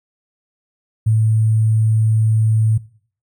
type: tone with sample-and-hold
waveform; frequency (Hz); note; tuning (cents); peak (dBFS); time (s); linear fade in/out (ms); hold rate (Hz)
sine; 110; A2; 0; -11; 1.06-2.78; 10; 8820
effects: noise-tail reverb RT60 0.5 s tail -20 dB re dry